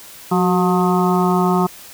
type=harmonic tone with a mistuned harmonic; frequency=179.5 Hz; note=F3; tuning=48 cents sharp; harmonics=1 / 2 / 4 / 5 / 6 / 7; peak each=-16 / -19 / -22 / -23 / -24 / -24 dBFS; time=0.31-1.67 s; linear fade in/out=10 ms; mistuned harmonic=2; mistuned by=+50 cents; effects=white hiss -39 dBFS RMS until 1.93 s